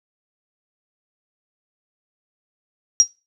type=tone with exponential decay; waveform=sine; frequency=5700 Hz; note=F8; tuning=34 cents sharp; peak=-4 dBFS; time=3-3.08 s; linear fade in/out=0 ms; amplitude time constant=17 ms; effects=noise-tail reverb RT60 0.3 s tail -23 dB re dry